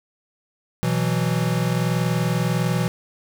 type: chord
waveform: square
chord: B suspended fourth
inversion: none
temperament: equal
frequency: 123.47 / 164.81 / 185 Hz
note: B2 / E3 / F#3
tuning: 0 / 0 / 0 cents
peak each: -24 / -23 / -28 dBFS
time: 0.83-2.88 s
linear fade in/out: 0 ms
effects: none